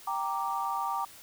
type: chord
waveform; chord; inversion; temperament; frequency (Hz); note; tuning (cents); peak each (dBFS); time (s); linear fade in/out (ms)
sine; G minor; none; equal; 784 / 932.3 / 1174.7; G5 / Bb5 / D6; 0 / 0 / 0; -34 / -33 / -33; 0.07-1.05; 5
effects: white hiss -51 dBFS RMS until 1.22 s